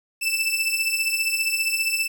sawtooth beating tone pair, 2637 / 2652 Hz, E7 / E7, 0 / +10 cents, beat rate 15 Hz, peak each -21 dBFS, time 0.21-2.08 s, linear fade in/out 20 ms, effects 9-bit

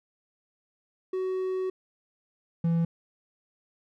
triangle tone pair in turn, 374.1 / 167.06 Hz, F#4 / E3, +19 / +23 cents, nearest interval octave + major second, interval 1396 cents, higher first, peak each -25 / -20 dBFS, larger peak second, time 1.13-1.7 / 2.64-2.85 s, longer first, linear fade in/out 5 ms, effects none

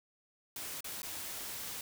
white noise with dropouts, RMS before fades -42 dBFS, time 0.56-1.81 s, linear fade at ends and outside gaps 2 ms, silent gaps 0.807-0.843 / 1.019-1.03 s, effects none

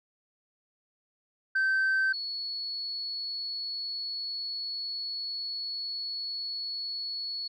sine tone pair in turn, 1549 / 4391 Hz, G6 / C#8, -21 / -17 cents, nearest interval octave + tritone, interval 1804 cents, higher second, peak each -21 / -32 dBFS, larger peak first, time 1.55-2.13 / 2.13-7.48 s, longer second, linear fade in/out 10 ms, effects tanh soft clip ceiling -22 dBFS

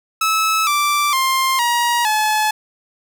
sawtooth tone with pitch steps, 1300 / 1171.6 / 1055.9 / 951.7 / 857.7 Hz, E6 / D6 / C6 / A#5 / A5, -24 / -5 / +15 / +36 / -44 cents, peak -11 dBFS, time 0.21-2.51 s, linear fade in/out 5 ms, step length 460 ms, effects none

